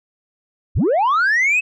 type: linear sweep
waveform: sine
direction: up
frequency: 30.23 to 2622 Hz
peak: -11 dBFS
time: 0.75-1.61 s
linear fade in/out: 20 ms
effects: tanh soft clip ceiling -12 dBFS

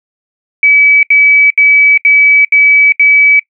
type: tone bursts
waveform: sine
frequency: 2288 Hz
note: D7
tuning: 46 cents flat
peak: -3 dBFS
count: 6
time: 0.63-3.395 s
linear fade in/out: 2 ms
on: 400 ms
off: 73 ms
effects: noise-tail reverb RT60 0.1 s tail -22 dB re dry

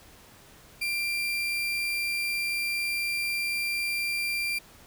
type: tone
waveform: 35% pulse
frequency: 2373 Hz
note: D7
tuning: 17 cents sharp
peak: -25 dBFS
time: 0.81-4.59 s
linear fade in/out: 10 ms
effects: pink hiss -53 dBFS RMS until 4.86 s

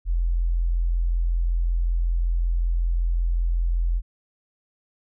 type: tone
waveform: sine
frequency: 42.67 Hz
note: F1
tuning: 39 cents flat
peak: -19 dBFS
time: 0.05-4.02 s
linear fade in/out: 50 ms
effects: none

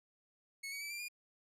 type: tone with pitch steps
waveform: sawtooth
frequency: 2200 / 2254 / 2309 / 2366 / 2424 Hz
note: C#7 / C#7 / D7 / D7 / D#7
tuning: -14 / +28 / -30 / +12 / -46 cents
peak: -38 dBFS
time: 0.63-1.085 s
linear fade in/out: 10 ms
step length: 91 ms
effects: resampled to 32000 Hz

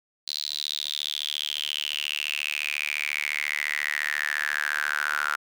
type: tone with high-pass filter sweep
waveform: sawtooth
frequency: 74.3 Hz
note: D2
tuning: 21 cents sharp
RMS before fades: -29 dBFS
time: 0.27-5.36 s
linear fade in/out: 10 ms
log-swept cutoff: 4200 to 1400 Hz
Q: 8.6
effects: none

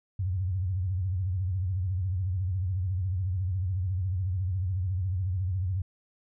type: tone with vibrato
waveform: sine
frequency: 92.5 Hz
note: F#2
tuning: in tune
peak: -26 dBFS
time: 0.19-5.82 s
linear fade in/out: 5 ms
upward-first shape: sine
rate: 14 Hz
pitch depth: 130 cents each way
effects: none

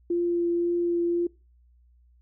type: tone with vibrato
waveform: sine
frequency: 345.1 Hz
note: F4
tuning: 21 cents flat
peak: -22 dBFS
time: 0.1-1.27 s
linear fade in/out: 5 ms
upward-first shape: triangle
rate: 1.9 Hz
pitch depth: 11 cents each way
effects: noise-tail reverb RT60 0.3 s tail -23 dB re dry + added 60 Hz sine -56 dBFS peak until 2.21 s

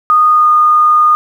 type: tone with pitch glide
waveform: sine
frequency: 1233 to 1224.5 Hz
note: D#6 to D#6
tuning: -16 to -28 cents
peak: -5 dBFS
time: 0.1-1.15 s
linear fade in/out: 0 ms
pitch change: -12 cents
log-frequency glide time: 0.29-0.48 s
effects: 7-bit

